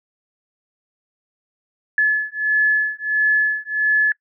sine beating tone pair, 1716 / 1717.5 Hz, A6 / A6, -44 / -42 cents, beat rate 1.5 Hz, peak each -18 dBFS, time 1.98-4.12 s, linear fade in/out 2 ms, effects noise-tail reverb RT60 0.1 s tail -25 dB re dry

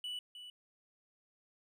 triangle tone with echo, 2960 Hz, F#7, in tune, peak -37 dBFS, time 0.04-0.19 s, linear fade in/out 2 ms, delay 310 ms, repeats 1, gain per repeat -9 dB, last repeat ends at 0.5 s, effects none

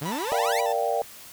sawtooth exponential sweep, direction up, 133.2 to 2489 Hz, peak -25 dBFS, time 0.01-0.61 s, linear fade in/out 10 ms
40% pulse tone with vibrato, 931 Hz, A#5, 2 cents flat, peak -30 dBFS, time 0.05-0.73 s, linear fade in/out 10 ms, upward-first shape square, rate 7.4 Hz, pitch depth 83 cents each way
sine chord, G minor seventh, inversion first, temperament equal, 466.2 / 587.3 / 698.5 / 784 Hz, Bb4 / D5 / F5 / G5, 0 / 0 / 0 / 0 cents, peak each -28 dBFS, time 0.32-1.02 s, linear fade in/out 0 ms
effects white hiss -45 dBFS RMS until 1.32 s

